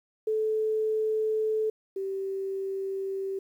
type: tone pair in turn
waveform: sine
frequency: 435.1 / 387.6 Hz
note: A4 / G4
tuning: -19 / -20 cents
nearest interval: major second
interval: 201 cents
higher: first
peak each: -24 / -29 dBFS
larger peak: first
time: 0.27-1.7 / 1.96-3.39 s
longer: neither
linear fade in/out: 5 ms
effects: 10-bit